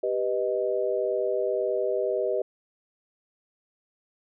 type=chord; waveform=sine; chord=G augmented; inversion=none; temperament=equal; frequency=392 / 493.9 / 622.3 Hz; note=G4 / B4 / D#5; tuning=0 / 0 / 0 cents; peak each=-28 dBFS; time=0.03-2.42 s; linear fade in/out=5 ms; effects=none